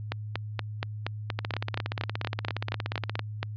two click trains, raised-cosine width 0.3 ms, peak -14 / -13 dBFS, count 31 / 15, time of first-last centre 1.39-3.155 / 0.12-3.43 s, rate 17 / 4.23 Hz, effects added 106 Hz sine -34 dBFS peak until 3.56 s + resampled to 11025 Hz

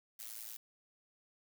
blue noise with amplitude modulation, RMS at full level -43 dBFS, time 0.19-0.57 s, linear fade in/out 5 ms, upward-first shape sine, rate 111 Hz, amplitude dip 95%, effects none

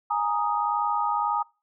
sine chord, Ab suspended second, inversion none, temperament equal, 830.6 / 932.3 / 1244.5 Hz, Ab5 / Bb5 / Eb6, 0 / 0 / 0 cents, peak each -27 dBFS, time 0.1-1.43 s, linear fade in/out 10 ms, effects noise-tail reverb RT60 0.3 s tail -24 dB re dry

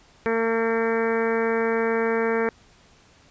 harmonic tone, 227.2 Hz, A#3, 44 cents flat, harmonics 1 / 2 / 3 / 4 / 5 / 6 / 7 / 8 / 9 / 10, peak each -28 / -22 / -34 / -32 / -36 / -34 / -33 / -33 / -38 / -37 dBFS, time 0.26-2.49 s, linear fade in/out 0 ms, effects pink hiss -55 dBFS RMS until 3.3 s + resampled to 16000 Hz

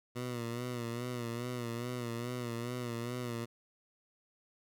15% pulse tone with vibrato, 120.4 Hz, B2, 44 cents flat, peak -30 dBFS, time 0.15-3.46 s, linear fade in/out 20 ms, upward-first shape sine, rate 2.4 Hz, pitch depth 62 cents each way, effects none

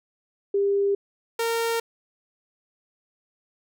sine / sawtooth tone pair in turn, 399.6 / 460.3 Hz, G4 / A#4, +33 / -22 cents, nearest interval major second, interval 245 cents, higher second, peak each -19 dBFS, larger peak neither, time 0.54-0.95 / 1.39-1.8 s, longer neither, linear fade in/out 5 ms, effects none

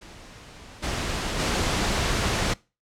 pink noise with level steps, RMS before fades -45 / -28 / -24 dBFS, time 0.01-2.54 s, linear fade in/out 10 ms, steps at 0.82 / 1.38 s, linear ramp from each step 20 ms, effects noise-tail reverb RT60 0.3 s tail -23 dB re dry + low-pass 7000 Hz 12 dB/octave

